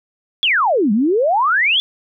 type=exponential two-way sweep; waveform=sine; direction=down then up; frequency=3520 to 196 to 3520 Hz; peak=-12 dBFS; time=0.43-1.8 s; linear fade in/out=0 ms; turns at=0.92 s; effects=none